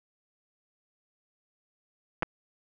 clicks, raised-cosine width 0.5 ms, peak -13 dBFS, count 2, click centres 2.224 / 2.23 s, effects none

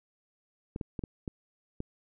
clicks, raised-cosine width 3 ms, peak -22 dBFS, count 6, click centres 0.761 / 0.812 / 0.992 / 1.038 / 1.278 / 1.804 s, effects none

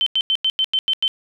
sine tone bursts, 3086 Hz, G7, 28 cents flat, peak -15 dBFS, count 8, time 0.01-1.079 s, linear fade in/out 0 ms, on 54 ms, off 91 ms, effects none

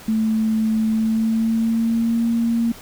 sine tone with pitch glide, 220 to 231.6 Hz, A3 to A#3, 0 to -11 cents, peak -16 dBFS, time 0.08-2.72 s, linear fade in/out 5 ms, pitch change +89 cents, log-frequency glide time 0.88-2.26 s, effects pink hiss -41 dBFS RMS until 2.81 s

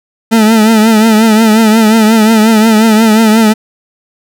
40% pulse tone with vibrato, 220 Hz, A3, in tune, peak -3 dBFS, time 0.31-3.54 s, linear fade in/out 20 ms, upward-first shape triangle, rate 5.6 Hz, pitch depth 75 cents each way, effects none

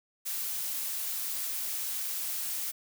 blue noise, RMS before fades -34 dBFS, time 0.25-2.72 s, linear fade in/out 20 ms, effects none

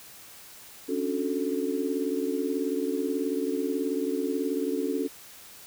sine chord, D major seventh, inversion third, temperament just, 275.3 / 293.7 / 367.1 / 440.5 Hz, C#4 / D4 / F#4 / A4, -12 / 0 / -14 / +2 cents, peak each -30 / -33 / -32 / -31 dBFS, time 0.88-5.08 s, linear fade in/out 20 ms, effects white hiss -48 dBFS RMS until 5.66 s

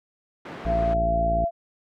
pink band-pass noise, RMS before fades -38 dBFS, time 0.45-0.94 s, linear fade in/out 5 ms, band 180 to 1900 Hz, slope 12 dB/octave
sine tone with pitch glide, 675 to 679.3 Hz, E5 to F5, +41 to -48 cents, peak -21 dBFS, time 0.65-1.51 s, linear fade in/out 50 ms, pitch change +11 cents, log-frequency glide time 1.01-1.2 s
harmonic tone, 57 Hz, A#1, 38 cents flat, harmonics 1 / 2 / 3 / 4 / 5 / 6 / 7 / 8, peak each -26 / -35 / -33 / -37 / -37 / -40 / -43 / -46 dBFS, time 0.65-1.45 s, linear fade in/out 5 ms
effects none

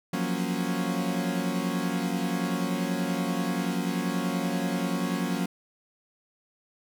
40% pulse chord, Gb major seventh, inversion third, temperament equal, 174.61 / 185 / 233.1 / 277.2 Hz, F3 / Gb3 / Bb3 / Db4, 0 / 0 / 0 / 0 cents, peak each -31 / -30 / -32 / -32 dBFS, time 0.13-5.46 s, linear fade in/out 5 ms, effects none

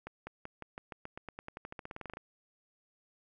accelerating click train, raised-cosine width 0.5 ms, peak -27 dBFS, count 23, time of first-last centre 0.07-2.171 s, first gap 200 ms, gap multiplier 0.92, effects none

